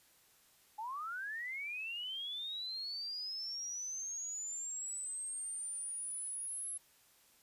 sine linear sweep, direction up, 830.6 to 11000 Hz, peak -39 dBFS, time 0.78-6.78 s, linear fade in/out 10 ms, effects white hiss -67 dBFS RMS until 7.42 s + resampled to 32000 Hz

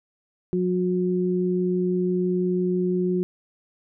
sine tone pair together, 181.2 / 362.4 Hz, F#3 / F#4, -36 / -36 cents, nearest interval octave, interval 1200 cents, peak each -23 dBFS, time 0.53-3.23 s, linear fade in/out 0 ms, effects none

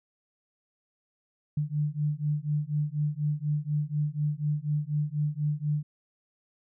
sine beating tone pair, 147 / 151.1 Hz, D3 / D3, +2 / +50 cents, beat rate 4.1 Hz, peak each -29 dBFS, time 1.57-5.83 s, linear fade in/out 5 ms, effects none

